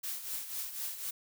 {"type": "noise with tremolo", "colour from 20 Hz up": "blue", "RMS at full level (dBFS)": -36, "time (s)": [0.03, 1.11], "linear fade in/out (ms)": 10, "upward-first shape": "triangle", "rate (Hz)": 4, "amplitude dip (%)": 70, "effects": []}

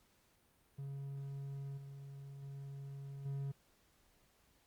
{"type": "tone with level steps", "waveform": "triangle", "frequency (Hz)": 138.59, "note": "C#3", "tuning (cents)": 0, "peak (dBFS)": [-40, -46, -43, -36], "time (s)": [0.78, 3.52], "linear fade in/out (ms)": 10, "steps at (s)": [1.77, 2.42, 3.25], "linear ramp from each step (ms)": 10, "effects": ["pink hiss -72 dBFS RMS until 4.66 s", "Opus 48 kbps"]}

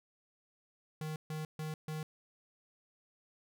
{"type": "tone bursts", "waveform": "square", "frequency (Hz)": 155.4, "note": "D#3", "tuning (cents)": -2, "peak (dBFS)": -38, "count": 4, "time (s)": [1.01, 2.03], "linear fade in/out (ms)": 2, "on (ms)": 150, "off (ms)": 140, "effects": []}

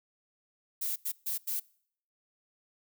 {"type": "noise bursts at uneven times", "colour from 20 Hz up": "violet", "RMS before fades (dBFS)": -33, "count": 4, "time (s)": [[0.81, 0.96], [1.05, 1.12], [1.26, 1.38], [1.47, 1.6]], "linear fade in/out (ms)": 10, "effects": ["noise-tail reverb RT60 0.6 s tail -24 dB re dry"]}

